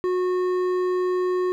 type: tone with hard clipping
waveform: sine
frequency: 364.6 Hz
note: F#4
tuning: 25 cents flat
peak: -22 dBFS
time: 0.04-1.52 s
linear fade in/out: 0 ms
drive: 8 dB
effects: none